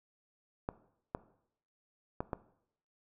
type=clicks; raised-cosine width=1 ms; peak=-20 dBFS; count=4; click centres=0.689 / 1.149 / 2.205 / 2.332 s; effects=noise-tail reverb RT60 0.7 s tail -17 dB re dry